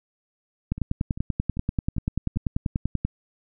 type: two click trains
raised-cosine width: 5 ms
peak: -21 / -11 dBFS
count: 5 / 25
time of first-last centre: 0.78-2.361 / 0.72-3.05 s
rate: 2.53 / 10.3 Hz
effects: none